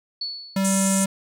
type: tone with exponential decay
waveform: sine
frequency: 4429 Hz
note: C#8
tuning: 2 cents flat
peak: -24 dBFS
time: 0.21-0.9 s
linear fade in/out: 5 ms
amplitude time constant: 150 ms
type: tone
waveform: square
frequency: 193.5 Hz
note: G3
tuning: 22 cents flat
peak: -20 dBFS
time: 0.56-1.06 s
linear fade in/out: 5 ms
type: band-pass noise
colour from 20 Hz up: pink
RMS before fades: -26 dBFS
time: 0.64-1.05 s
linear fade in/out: 10 ms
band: 6500 to 10000 Hz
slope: 48 dB/octave
effects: none